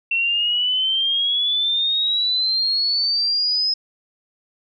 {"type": "exponential sweep", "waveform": "sine", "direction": "up", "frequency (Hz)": [2700, 5130], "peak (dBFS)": -17, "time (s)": [0.11, 3.74], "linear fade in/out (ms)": 5, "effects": []}